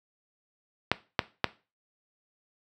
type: clicks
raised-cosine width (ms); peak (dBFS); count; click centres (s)
0.3; -5; 3; 0.916 / 1.192 / 1.443
effects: noise-tail reverb RT60 0.3 s tail -17 dB re dry + high-pass 80 Hz 12 dB/octave